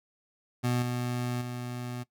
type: tone with level steps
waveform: 25% pulse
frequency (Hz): 122.9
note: B2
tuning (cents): -8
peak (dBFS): -22 / -26 / -31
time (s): 0.63-2.04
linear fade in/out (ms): 20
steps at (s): 0.82 / 1.41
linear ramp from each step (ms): 5
effects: noise-tail reverb RT60 0.1 s tail -19 dB re dry